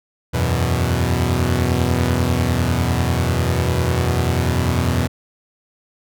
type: chord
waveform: sawtooth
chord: E suspended second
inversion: none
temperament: equal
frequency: 82.41 / 92.5 / 123.47 Hz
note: E2 / F#2 / B2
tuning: 0 / 0 / 0 cents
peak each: -16 / -18 / -16 dBFS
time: 0.33-5.08 s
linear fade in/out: 20 ms
effects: none